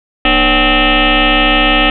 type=tone with frequency modulation; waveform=sine; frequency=1292 Hz; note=E6; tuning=35 cents flat; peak=-7 dBFS; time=0.25-1.9 s; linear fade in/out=2 ms; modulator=265 Hz; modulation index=6.9; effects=none